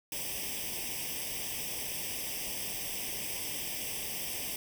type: noise with comb filter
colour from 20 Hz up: white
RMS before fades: -37 dBFS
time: 0.12-4.56 s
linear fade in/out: 2 ms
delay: 0.36 ms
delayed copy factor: +0.95
effects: none